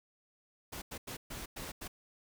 pink noise bursts at uneven times, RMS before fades -43 dBFS, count 6, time 0.72-0.82 / 0.91-0.98 / 1.07-1.17 / 1.3-1.46 / 1.56-1.72 / 1.81-1.88 s, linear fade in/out 10 ms, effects none

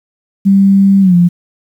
sine tone with pitch glide, 196 to 174.62 Hz, G3 to F3, 0 to 0 cents, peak -4 dBFS, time 0.45-1.29 s, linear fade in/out 20 ms, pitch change -200 cents, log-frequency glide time 1.01-1.15 s, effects 7-bit

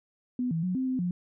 sine tone with pitch steps, 249 / 163.6 / 182.4 / 260.2 / 257.6 / 177.5 Hz, B3 / E3 / F#3 / C4 / C4 / F3, +14 / -13 / -24 / -9 / -27 / +28 cents, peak -26 dBFS, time 0.39-1.11 s, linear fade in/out 2 ms, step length 120 ms, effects none

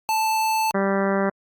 square tone, 880 Hz, A5, in tune, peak -20 dBFS, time 0.09-0.71 s, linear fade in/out 0 ms
harmonic tone, 196 Hz, G3, in tune, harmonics 1 / 2 / 3 / 4 / 5 / 6 / 7 / 8 / 9 / 10, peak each -23 / -25 / -25 / -31 / -32 / -32 / -33 / -33 / -36 / -36 dBFS, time 0.74-1.3 s, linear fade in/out 10 ms
effects Opus 48 kbps

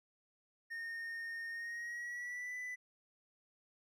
triangle tone with pitch glide, 1838 to 1992.8 Hz, A#6 to B6, -25 to +15 cents, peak -39 dBFS, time 0.7-2.76 s, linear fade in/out 20 ms, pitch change +140 cents, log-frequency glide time 1.5-2.56 s, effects none

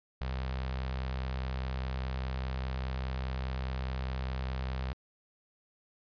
sawtooth tone with notch filter, 64.9 Hz, C2, 13 cents flat, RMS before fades -35 dBFS, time 0.21-4.93 s, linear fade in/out 0 ms, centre 300 Hz, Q 0.98, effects resampled to 11025 Hz

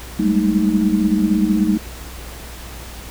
sine tone cluster, 194.4 / 204.9 / 220.9 / 312.6 Hz, G3 / G#3 / A3 / D#4, -14 / -23 / +7 / +8 cents, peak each -19 dBFS, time 0.19-1.78 s, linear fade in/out 10 ms, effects added 60 Hz sine -34 dBFS peak until 3.1 s + pink hiss -36 dBFS RMS until 3.1 s

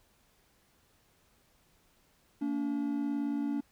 triangle tone pair together, 228.2 / 286.3 Hz, A#3 / D4, -37 / -44 cents, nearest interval major third, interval 393 cents, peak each -34 / -29 dBFS, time 2.41-3.61 s, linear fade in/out 10 ms, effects pink hiss -68 dBFS RMS until 3.71 s

